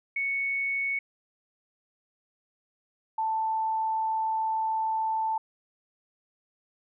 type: tone pair in turn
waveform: sine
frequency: 2217 / 883.4 Hz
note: C#7 / A5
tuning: 0 / +7 cents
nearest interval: octave + major third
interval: 1593 cents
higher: first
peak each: -26 / -25 dBFS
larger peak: second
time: 0.16-0.99 / 3.18-5.38 s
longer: second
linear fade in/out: 5 ms
effects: none